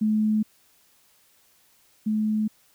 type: tone pair in turn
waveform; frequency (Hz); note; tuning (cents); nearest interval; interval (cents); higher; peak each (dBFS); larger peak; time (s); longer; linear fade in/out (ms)
sine; 215 / 215; A3 / A3; -40 / -40; unison; 0; neither; -19 / -21; first; 0.01-0.43 / 2.06-2.48; neither; 10
effects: white hiss -61 dBFS RMS until 2.74 s